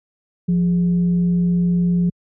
sine tone with frequency modulation, 175.9 Hz, F3, 13 cents sharp, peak -14 dBFS, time 0.48-2.1 s, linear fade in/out 10 ms, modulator 233 Hz, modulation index 0.21, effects high-pass 60 Hz 12 dB/octave

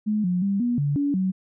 sine tone with pitch steps, 212.3 / 179.4 / 198.1 / 241.6 / 143.7 / 285.1 / 187.9 Hz, G#3 / F3 / G3 / B3 / D3 / C#4 / F#3, +38 / +47 / +18 / -38 / -37 / +49 / +27 cents, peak -20 dBFS, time 0.06-1.32 s, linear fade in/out 20 ms, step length 180 ms, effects none

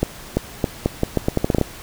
accelerating click train, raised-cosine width 2 ms, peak -3 dBFS, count 13, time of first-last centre 0.03-1.613 s, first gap 340 ms, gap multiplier 0.8, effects pink hiss -38 dBFS RMS until 1.82 s

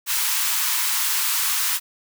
white high-pass noise, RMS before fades -22 dBFS, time 0.06-1.8 s, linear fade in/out 50 ms, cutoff 860 Hz, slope 96 dB/octave, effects none

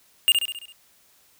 square tone with echo, 2822 Hz, F7, 17 cents sharp, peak -14 dBFS, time 0.28-0.32 s, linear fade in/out 0 ms, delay 67 ms, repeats 6, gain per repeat -5 dB, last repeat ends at 0.722 s, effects white hiss -59 dBFS RMS until 1.39 s

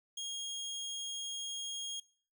25% pulse tone, 3264 Hz, G#7, 31 cents flat, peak -35 dBFS, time 0.17-2 s, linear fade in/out 5 ms, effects noise-tail reverb RT60 0.5 s tail -23 dB re dry

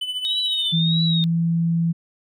triangle tone with tremolo, 3002 Hz, F#7, 24 cents sharp, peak -20 dBFS, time 0.01-0.72 s, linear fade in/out 5 ms, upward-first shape triangle, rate 14 Hz, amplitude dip 70%
sine tone with vibrato, 3729 Hz, A#7, in tune, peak -21 dBFS, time 0.25-1.24 s, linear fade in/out 0 ms, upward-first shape triangle, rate 1.6 Hz, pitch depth 100 cents each way
sine tone with pitch glide, 164.81 to 167.21 Hz, E3 to E3, 0 to +25 cents, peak -17 dBFS, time 0.72-1.93 s, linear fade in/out 20 ms, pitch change +25 cents, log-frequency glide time 1.06-1.36 s
effects none

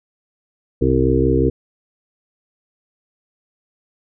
harmonic tone with a mistuned harmonic, 65.41 Hz, C2, in tune, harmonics 1 / 2 / 4 / 5 / 6 / 7, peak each -20 / -20 / -20 / -20 / -20 / -20 dBFS, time 0.81-1.5 s, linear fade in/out 10 ms, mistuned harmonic 1, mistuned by +23 cents, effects none

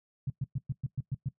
sine tone bursts, 134.4 Hz, C3, 47 cents sharp, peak -28 dBFS, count 8, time 0.27-1.288 s, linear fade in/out 5 ms, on 31 ms, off 110 ms, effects noise-tail reverb RT60 0.1 s tail -19 dB re dry

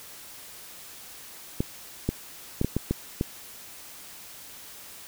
clicks, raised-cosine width 3 ms, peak -11 dBFS, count 7, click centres 1.605 / 2.09 / 2.614 / 2.646 / 2.766 / 2.91 / 3.211 s, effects white hiss -45 dBFS RMS until 5.07 s

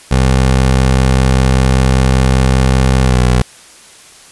20% pulse tone with pitch glide, 65.1 to 61.91 Hz, C2 to B1, -8 to +5 cents, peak -3 dBFS, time 0.11-3.42 s, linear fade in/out 5 ms, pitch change -87 cents, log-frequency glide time 3.02-3.21 s, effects white hiss -39 dBFS RMS until 4.31 s + resampled to 24000 Hz

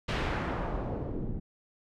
pink noise with low-pass filter sweep, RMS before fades -33 dBFS, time 0.08-1.4 s, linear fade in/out 10 ms, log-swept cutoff 3500 to 220 Hz, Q 0.96, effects none

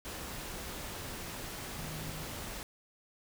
sine tone in noise, 155.56 Hz, D#3, in tune, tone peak -44 dBFS, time 1.79-2.22 s, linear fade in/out 0 ms, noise pink, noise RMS -42 dBFS, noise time 0.05-2.63 s, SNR -5 dB, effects none

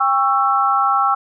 sine chord, C# diminished, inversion second, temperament just, 798.3 / 1108.7 / 1330.5 Hz, G5 / C#6 / E6, +31 / 0 / +16 cents, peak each -18 / -19 / -16 dBFS, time 0-1.15 s, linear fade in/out 10 ms, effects none

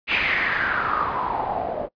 white noise with low-pass filter sweep, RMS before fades -24 dBFS, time 0.07-1.89 s, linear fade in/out 50 ms, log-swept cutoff 2600 to 570 Hz, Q 5.3, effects noise-tail reverb RT60 0.1 s tail -22 dB re dry + resampled to 11025 Hz

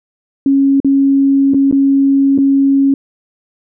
sine tone with dropouts, 274.8 Hz, C#4, 15 cents flat, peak -7 dBFS, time 0.46-2.94 s, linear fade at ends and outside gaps 2 ms, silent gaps 0.802-0.846 / 1.537-1.544 / 1.713-1.725 / 2.378-2.385 s, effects none

